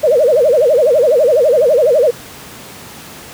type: tone with vibrato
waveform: sine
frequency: 545 Hz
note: C#5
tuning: 29 cents flat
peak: -7 dBFS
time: 0.03-2.11 s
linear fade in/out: 10 ms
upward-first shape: sine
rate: 12 Hz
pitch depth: 260 cents each way
effects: pink hiss -33 dBFS RMS until 3.33 s + high-pass 100 Hz 12 dB/octave